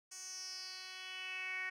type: tone with band-pass filter sweep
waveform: 10% pulse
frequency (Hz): 372.6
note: F#4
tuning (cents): +12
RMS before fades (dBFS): -45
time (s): 0.11-1.7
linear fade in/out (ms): 10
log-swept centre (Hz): 7200 to 2000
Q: 5.1
effects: none

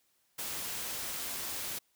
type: noise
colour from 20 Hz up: white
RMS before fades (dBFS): -38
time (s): 0.38-1.79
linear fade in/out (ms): 10
effects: white hiss -73 dBFS RMS until 1.95 s

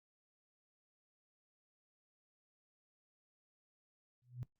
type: tone with exponential growth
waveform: sine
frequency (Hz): 123.47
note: B2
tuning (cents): 0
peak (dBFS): -37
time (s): 4.22-4.43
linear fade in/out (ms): 0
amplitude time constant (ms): 45
effects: noise-tail reverb RT60 0.1 s tail -17 dB re dry + Opus 48 kbps

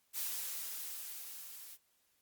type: noise with level ramp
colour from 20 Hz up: blue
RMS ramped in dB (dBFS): -37 to -51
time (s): 0.13-1.78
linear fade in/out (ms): 50
effects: white hiss -75 dBFS RMS until 2.21 s + Opus 48 kbps

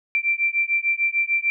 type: beating tone pair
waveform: sine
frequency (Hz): 2349 / 2355.7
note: D7 / D7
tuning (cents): 0 / +5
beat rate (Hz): 6.7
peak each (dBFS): -22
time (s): 0.15-1.5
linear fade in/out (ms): 0
effects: none

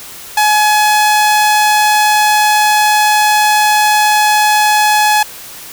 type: tone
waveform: sawtooth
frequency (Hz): 846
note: G#5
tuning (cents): +32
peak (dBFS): -4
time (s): 0.37-5.23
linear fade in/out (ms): 5
effects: white hiss -31 dBFS RMS until 5.72 s

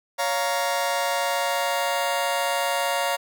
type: chord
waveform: sawtooth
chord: Bb minor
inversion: first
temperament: just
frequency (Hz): 559.4 / 699.2 / 932.3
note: Db5 / F5 / Bb5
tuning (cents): +16 / +2 / 0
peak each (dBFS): -23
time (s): 0.18-3.17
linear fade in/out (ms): 20
effects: none

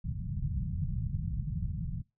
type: low-pass noise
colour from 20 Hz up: white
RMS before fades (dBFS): -34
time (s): 0.04-2.02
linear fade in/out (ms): 5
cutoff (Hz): 170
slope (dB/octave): 48
effects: noise-tail reverb RT60 0.2 s tail -20 dB re dry

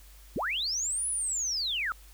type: linear two-way sweep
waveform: sine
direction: up then down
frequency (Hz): 140.3 to 10300 to 1226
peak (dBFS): -28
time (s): 0.36-1.92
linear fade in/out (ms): 0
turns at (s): 1.08
effects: added 50 Hz sine -50 dBFS peak until 2.13 s + white hiss -57 dBFS RMS until 2.13 s

